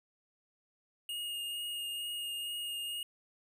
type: tone with vibrato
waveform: square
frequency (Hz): 2851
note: F7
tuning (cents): +35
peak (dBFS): -37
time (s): 1.09-3.03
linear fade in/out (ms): 2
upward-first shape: triangle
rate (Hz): 2.2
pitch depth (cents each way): 13
effects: none